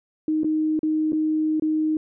sine tone with dropouts, 311.1 Hz, D#4, in tune, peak -19 dBFS, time 0.28-1.97 s, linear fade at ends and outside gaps 2 ms, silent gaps 0.434-0.444 / 0.792-0.831 / 1.122-1.13 / 1.598-1.622 s, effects none

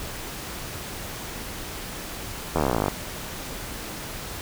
slowing click train, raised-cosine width 1 ms, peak -8 dBFS, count 21, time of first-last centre 2.56-2.882 s, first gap 12 ms, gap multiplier 1.03, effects pink hiss -35 dBFS RMS until 4.41 s

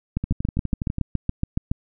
two click trains, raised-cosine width 5 ms, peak -9 / -13 dBFS, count 12 / 10, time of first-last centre 0.17-1.715 / 0.24-0.984 s, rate 7.12 / 12.1 Hz, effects none

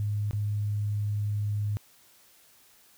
sine tone with dropouts, 103.83 Hz, G#2, in tune, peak -26 dBFS, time 0-1.77 s, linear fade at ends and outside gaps 0 ms, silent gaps 0.31-0.332 s, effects white hiss -59 dBFS RMS until 2.97 s

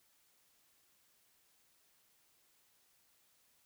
silence, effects white hiss -72 dBFS RMS until 3.65 s

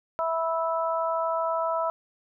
harmonic tone, 327.9 Hz, E4, 9 cents flat, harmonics 2 / 3 / 4, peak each -27 / -29 / -30 dBFS, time 0.19-1.9 s, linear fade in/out 0 ms, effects none

